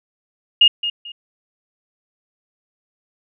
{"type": "tone with echo", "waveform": "sine", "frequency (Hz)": 2847, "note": "F7", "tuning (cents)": 33, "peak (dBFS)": -7, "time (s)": [0.61, 0.68], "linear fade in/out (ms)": 5, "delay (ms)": 220, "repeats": 2, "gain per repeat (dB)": -12, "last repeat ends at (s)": 1.12, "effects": []}